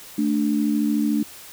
sine tone pair together, 220.2 / 293.7 Hz, A3 / D4, +2 / 0 cents, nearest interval perfect fourth, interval 498 cents, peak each -21 dBFS, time 0.18-1.23 s, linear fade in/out 5 ms, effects white hiss -42 dBFS RMS until 1.52 s

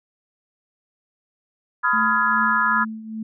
sine chord, F half-diminished seventh, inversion second, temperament just, 1005.8 / 1257.2 / 1396.9 / 1676.3 Hz, Cb6 / Eb6 / F6 / Ab6, +31 / +18 / 0 / +16 cents, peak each -22 dBFS, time 1.83-2.85 s, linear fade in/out 20 ms
sine tone with tremolo, 220 Hz, A3, in tune, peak -25 dBFS, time 1.93-3.23 s, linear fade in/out 5 ms, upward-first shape triangle, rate 2.5 Hz, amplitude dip 70%
effects none

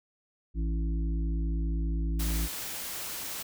harmonic tone, 55 Hz, A1, in tune, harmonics 1 / 3 / 5 / 6, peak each -27 / -37 / -41 / -43 dBFS, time 0.54-2.49 s, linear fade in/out 50 ms
white noise, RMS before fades -37 dBFS, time 2.19-3.43 s, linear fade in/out 10 ms
effects none

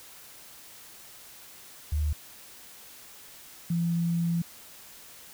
sine tone pair in turn, 75.2 / 169.45 Hz, D2 / E3, +42 / +48 cents, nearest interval octave + major second, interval 1406 cents, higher second, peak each -24 dBFS, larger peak neither, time 1.92-2.13 / 3.7-4.42 s, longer second, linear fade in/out 5 ms, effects white hiss -49 dBFS RMS until 5.33 s

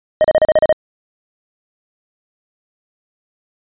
triangle tone bursts, 622.3 Hz, D#5, in tune, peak -5 dBFS, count 8, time 0.21-0.726 s, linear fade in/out 0 ms, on 33 ms, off 36 ms, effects resampled to 8000 Hz

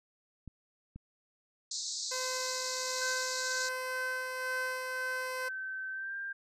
clicks, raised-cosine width 5 ms, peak -33 dBFS, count 2, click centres 0.477 / 0.96 s
pink band-pass noise, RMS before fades -38 dBFS, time 1.71-3.69 s, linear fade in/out 5 ms, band 3900 to 7800 Hz, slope 96 dB/octave
15% pulse tone with tremolo, 513 Hz, C5, 34 cents flat, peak -29 dBFS, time 2.11-5.49 s, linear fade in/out 10 ms, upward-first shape sine, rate 1.3 Hz, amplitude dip 25%
sine tone with pitch glide, 1541 to 1590.7 Hz, G6 to G6, -30 to +25 cents, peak -36 dBFS, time 3.01-6.33 s, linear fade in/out 10 ms, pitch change +55 cents, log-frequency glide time 5.91-6.15 s
effects resampled to 32000 Hz

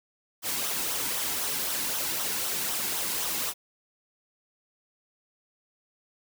white noise with flanger, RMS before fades -30 dBFS, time 0.42-3.54 s, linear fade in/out 50 ms, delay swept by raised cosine 0.42 to 1.72 ms, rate 3.9 Hz, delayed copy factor -0.5, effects none

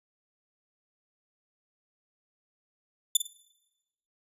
15% pulse tone with echo, 3518 Hz, A7, 1 cent flat, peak -10 dBFS, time 3.15-3.17 s, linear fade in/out 5 ms, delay 50 ms, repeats 2, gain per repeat -10 dB, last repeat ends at 3.27 s, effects noise-tail reverb RT60 1.0 s tail -21 dB re dry + resampled to 32000 Hz

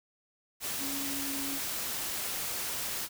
sine tone in noise, 277.2 Hz, C#4, in tune, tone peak -38 dBFS, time 0.78-1.6 s, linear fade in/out 50 ms, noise white, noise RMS -35 dBFS, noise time 0.6-3.09 s, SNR -6 dB, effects none

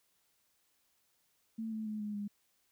sine tone with pitch steps, 223.4 / 218.5 / 213.8 / 209.2 / 204.6 Hz, A3 / A3 / A3 / G#3 / G#3, +27 / -12 / -49 / +13 / -26 cents, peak -36 dBFS, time 1.58-2.28 s, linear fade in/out 10 ms, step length 140 ms, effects white hiss -75 dBFS RMS until 2.71 s

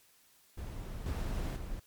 brown noise with level steps, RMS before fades -41 / -34 / -41 dBFS, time 0.57-1.8 s, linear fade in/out 10 ms, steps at 1.06 / 1.56 s, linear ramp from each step 2 ms, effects white hiss -65 dBFS RMS until 1.86 s + MP3 96 kbps

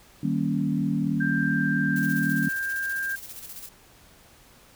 sine chord, Eb dominant seventh, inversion none, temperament equal with one note detuned, 155.56 / 193.86 / 233.1 / 277.2 Hz, Eb3 / G3 / Bb3 / Db4, 0 / -19 / 0 / 0 cents, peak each -28 dBFS, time 0.23-2.49 s, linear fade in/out 5 ms
sine tone with pitch glide, 1582 to 1593.9 Hz, G6 to G6, +15 to +28 cents, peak -26 dBFS, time 1.2-3.16 s, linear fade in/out 10 ms, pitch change +13 cents, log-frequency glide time 2.42-2.71 s
blue noise with tremolo, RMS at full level -39 dBFS, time 1.96-3.69 s, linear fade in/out 2 ms, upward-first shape square, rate 15 Hz, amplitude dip 50%
effects pink hiss -54 dBFS RMS until 4.75 s

